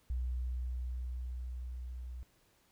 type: tone with level ramp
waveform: sine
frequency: 62 Hz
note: B1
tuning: 7 cents sharp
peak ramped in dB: -32 to -41 dBFS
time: 0.1-2.23 s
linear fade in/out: 0 ms
effects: pink hiss -70 dBFS RMS until 2.71 s

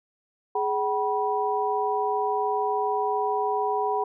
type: tone cluster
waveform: sine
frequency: 419.2 / 762 / 975 Hz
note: G#4 / G5 / B5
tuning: +16 / -49 / -23 cents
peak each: -27 dBFS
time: 0.55-4.04 s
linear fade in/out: 5 ms
effects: none

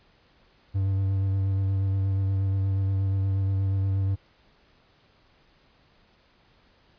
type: tone with vibrato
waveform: triangle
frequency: 96.9 Hz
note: G2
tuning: 20 cents flat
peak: -20 dBFS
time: 0.74-4.16 s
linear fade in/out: 20 ms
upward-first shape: sine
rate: 8.4 Hz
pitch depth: 18 cents each way
effects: pink hiss -61 dBFS RMS until 6.98 s + resampled to 11025 Hz

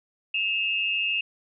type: tone pair together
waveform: sine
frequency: 2593 / 2794 Hz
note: E7 / F7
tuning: -29 / 0 cents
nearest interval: minor second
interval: 129 cents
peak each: -26 / -26 dBFS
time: 0.34-1.21 s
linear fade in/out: 5 ms
effects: none

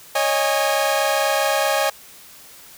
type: chord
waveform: sawtooth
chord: C# suspended second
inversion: none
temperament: equal with one note detuned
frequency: 554.4 / 622.3 / 819.2 Hz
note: C#5 / D#5 / G#5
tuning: 0 / 0 / -24 cents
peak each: -18 dBFS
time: 0.15-1.9 s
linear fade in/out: 5 ms
effects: white hiss -44 dBFS RMS until 2.77 s

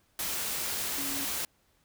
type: tone in noise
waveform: sine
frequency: 277.2 Hz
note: C#4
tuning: in tune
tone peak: -39 dBFS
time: 0.98-1.25 s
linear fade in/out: 2 ms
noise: white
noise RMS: -33 dBFS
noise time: 0.19-1.45 s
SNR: -9 dB
effects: pink hiss -69 dBFS RMS until 1.84 s

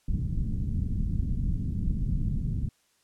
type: low-pass noise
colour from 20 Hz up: pink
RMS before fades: -28 dBFS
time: 0.08-2.69 s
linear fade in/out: 5 ms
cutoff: 200 Hz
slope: 24 dB/octave
effects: white hiss -68 dBFS RMS until 3.03 s + low-pass 10000 Hz 12 dB/octave

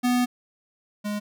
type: tone pair in turn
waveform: square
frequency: 246.9 / 207.6 Hz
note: B3 / G#3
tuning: 0 / 0 cents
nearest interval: minor third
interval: 300 cents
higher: first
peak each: -20 / -27 dBFS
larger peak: first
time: 0.03-0.26 / 1.04-1.2 s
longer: first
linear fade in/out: 20 ms
effects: none

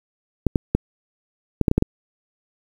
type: clicks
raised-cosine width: 3 ms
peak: -3 dBFS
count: 8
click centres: 0.467 / 0.558 / 0.75 / 1.613 / 1.682 / 1.714 / 1.78 / 1.824 s
effects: 7-bit

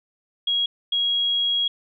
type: tone pair in turn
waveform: sine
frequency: 3300 / 3300 Hz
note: G#7 / G#7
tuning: -12 / -12 cents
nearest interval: unison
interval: 0 cents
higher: neither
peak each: -19 / -19 dBFS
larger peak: neither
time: 0.47-0.66 / 0.92-1.68 s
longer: second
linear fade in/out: 5 ms
effects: none

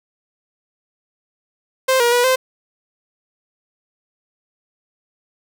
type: tone with pitch steps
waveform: sawtooth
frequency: 523 / 476.4 / 486.5 / 518 Hz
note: C5 / A#4 / B4 / C5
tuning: -1 / +38 / -26 / -17 cents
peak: -9 dBFS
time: 1.88-2.36 s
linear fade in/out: 10 ms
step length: 120 ms
effects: none

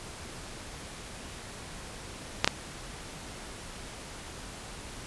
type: clicks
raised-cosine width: 0.2 ms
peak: -3 dBFS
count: 2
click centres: 2.445 / 2.476 s
effects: pink hiss -43 dBFS RMS until 5.06 s + resampled to 24000 Hz

